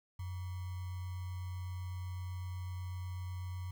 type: tone with sample-and-hold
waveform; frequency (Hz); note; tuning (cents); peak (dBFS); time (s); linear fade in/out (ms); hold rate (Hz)
sine; 90.8; F#2; -32; -38; 0.19-3.71; 5; 1050
effects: none